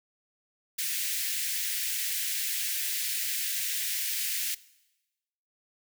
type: high-pass noise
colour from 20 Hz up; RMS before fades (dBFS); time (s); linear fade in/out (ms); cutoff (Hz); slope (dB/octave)
white; -31; 0.78-4.55; 10; 1700; 48
effects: noise-tail reverb RT60 1.0 s tail -20 dB re dry